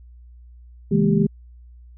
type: tone cluster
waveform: sine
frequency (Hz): 135.8 / 162.4 / 207.4 / 230.3 / 395.8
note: C#3 / E3 / G#3 / A#3 / G4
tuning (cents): -35 / -26 / -2 / -21 / +17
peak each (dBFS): -27 / -19 / -18 / -26 / -23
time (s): 0.91-1.27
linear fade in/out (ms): 10
effects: added 60 Hz sine -42 dBFS peak until 1.97 s